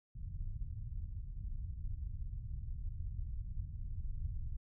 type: low-pass noise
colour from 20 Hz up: pink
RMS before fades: -41 dBFS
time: 0.15-4.57 s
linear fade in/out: 10 ms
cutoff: 110 Hz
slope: 24 dB/octave
effects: none